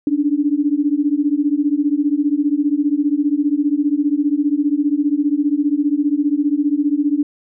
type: beating tone pair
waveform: sine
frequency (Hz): 284.1 / 299.1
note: C#4 / D4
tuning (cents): +43 / +32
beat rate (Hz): 15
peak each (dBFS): -17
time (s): 0.07-7.23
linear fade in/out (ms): 2
effects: none